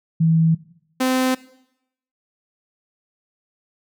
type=tone pair in turn; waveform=sine / sawtooth; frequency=162.5 / 258 Hz; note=E3 / C4; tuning=-24 / -24 cents; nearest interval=minor sixth; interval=800 cents; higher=second; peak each=-13 dBFS; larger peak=neither; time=0.2-0.55 / 1-1.35 s; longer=neither; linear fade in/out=10 ms; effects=noise-tail reverb RT60 0.8 s tail -19 dB re dry